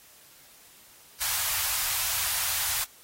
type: band-stop noise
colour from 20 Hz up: white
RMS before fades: -28 dBFS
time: 1.2-2.85 s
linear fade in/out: 20 ms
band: 100 to 750 Hz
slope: 24 dB/octave
effects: white hiss -54 dBFS RMS until 3.03 s + AAC 48 kbps